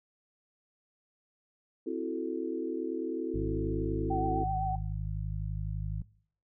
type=chord; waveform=sine; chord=F# half-diminished seventh; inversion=second; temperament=equal; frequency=261.6 / 329.6 / 370 / 440 Hz; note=C4 / E4 / F#4 / A4; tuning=0 / 0 / 0 / 0 cents; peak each=-38 / -35 / -37 / -38 dBFS; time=1.86-4.44 s; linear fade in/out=10 ms
type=harmonic tone; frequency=51.91 Hz; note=G#1; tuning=in tune; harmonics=1 / 2 / 3; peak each=-34 / -37 / -39 dBFS; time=3.34-6.02 s; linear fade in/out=5 ms
type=tone with vibrato; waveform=sine; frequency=761 Hz; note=F#5; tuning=48 cents sharp; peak=-30 dBFS; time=4.1-4.76 s; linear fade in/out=10 ms; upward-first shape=triangle; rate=7.9 Hz; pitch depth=49 cents each way
effects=noise-tail reverb RT60 0.6 s tail -22 dB re dry